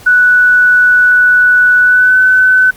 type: tone with pitch glide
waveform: sine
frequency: 1480 to 1511.1 Hz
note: F#6 to F#6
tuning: 0 to +36 cents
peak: -4 dBFS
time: 0.06-2.71 s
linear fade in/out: 10 ms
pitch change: +36 cents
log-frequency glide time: 1.82-2.18 s
effects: pink hiss -37 dBFS RMS until 2.76 s + Opus 48 kbps